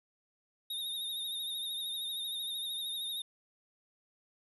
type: tone with vibrato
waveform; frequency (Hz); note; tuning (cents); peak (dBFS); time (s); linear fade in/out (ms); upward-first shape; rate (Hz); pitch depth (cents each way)
square; 3700; A#7; -14; -36; 0.7-3.22; 5; sine; 13; 49
effects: none